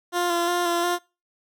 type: tone with vibrato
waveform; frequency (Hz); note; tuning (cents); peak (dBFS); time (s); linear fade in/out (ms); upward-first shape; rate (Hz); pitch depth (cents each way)
15% pulse; 347.7; F4; -8; -15; 0.12-0.99; 50; square; 2.8; 20
effects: noise-tail reverb RT60 0.3 s tail -24 dB re dry